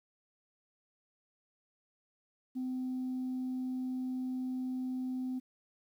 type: tone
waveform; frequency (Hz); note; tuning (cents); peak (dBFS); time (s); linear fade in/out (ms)
sine; 256; C4; -38; -32; 2.55-5.4; 20
effects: tanh soft clip ceiling -31 dBFS + 11-bit